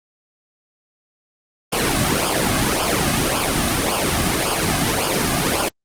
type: noise with flanger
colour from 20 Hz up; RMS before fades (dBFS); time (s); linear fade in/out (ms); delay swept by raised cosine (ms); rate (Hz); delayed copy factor
pink; -18; 1.72-5.69; 10; 0.5 to 2.2; 1.8; -0.75
effects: low-pass 12000 Hz 12 dB/octave + Opus 32 kbps